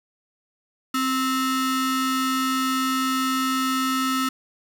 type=ring-modulated tone; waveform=45% pulse; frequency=784 Hz; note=G5; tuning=in tune; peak=-18 dBFS; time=0.94-4.29 s; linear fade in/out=5 ms; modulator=521 Hz; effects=none